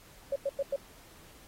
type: tone bursts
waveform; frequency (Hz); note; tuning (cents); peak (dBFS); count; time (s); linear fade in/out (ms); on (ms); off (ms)
sine; 554.4; C#5; 0; -27; 4; 0.32-0.761; 5; 39; 95
effects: pink hiss -56 dBFS RMS until 1.47 s + AAC 48 kbps